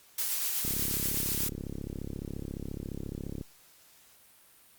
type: noise with tremolo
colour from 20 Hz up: blue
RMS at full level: -30 dBFS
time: 0.18-1.49 s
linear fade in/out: 5 ms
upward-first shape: sine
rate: 8.2 Hz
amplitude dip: 25%
type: click train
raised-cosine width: 3 ms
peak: -24 dBFS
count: 96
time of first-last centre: 0.65-3.412 s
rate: 34.4 Hz
effects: white hiss -59 dBFS RMS until 4.78 s + Opus 48 kbps